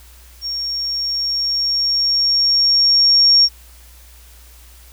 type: tone with level ramp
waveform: sine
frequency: 5540 Hz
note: F8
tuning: 15 cents flat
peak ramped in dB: -21 to -7 dBFS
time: 0.41-3.49 s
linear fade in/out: 50 ms
effects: added 60 Hz sine -42 dBFS peak until 4.92 s + white hiss -47 dBFS RMS until 4.92 s